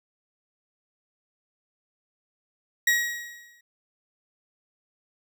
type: tone with exponential decay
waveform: 40% pulse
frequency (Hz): 1902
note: A#6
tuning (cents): +34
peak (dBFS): -16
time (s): 2.87-3.61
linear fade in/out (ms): 5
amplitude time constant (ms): 160
effects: none